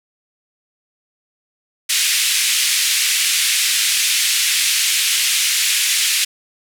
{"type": "band-pass noise", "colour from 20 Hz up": "pink", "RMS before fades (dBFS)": -17, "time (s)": [1.89, 6.25], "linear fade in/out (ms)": 10, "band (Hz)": [2200, 12000], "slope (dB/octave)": 24, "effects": []}